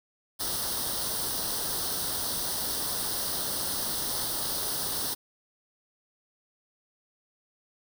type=noise with comb filter; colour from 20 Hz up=white; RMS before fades=-31 dBFS; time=0.39-5.15 s; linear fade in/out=20 ms; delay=0.21 ms; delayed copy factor=+0.8; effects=none